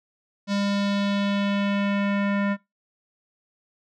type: tone with low-pass filter sweep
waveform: square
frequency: 200.9 Hz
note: G3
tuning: 43 cents sharp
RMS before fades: -24 dBFS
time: 0.47-2.57 s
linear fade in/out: 50 ms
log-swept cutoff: 5000 to 1900 Hz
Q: 2
effects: noise-tail reverb RT60 0.2 s tail -21 dB re dry